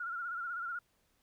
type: tone with vibrato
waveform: sine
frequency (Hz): 1400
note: F6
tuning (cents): +4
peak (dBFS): -36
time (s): 0-0.79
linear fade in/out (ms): 5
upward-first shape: sine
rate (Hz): 16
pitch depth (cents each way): 70
effects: pink hiss -74 dBFS RMS until 1.22 s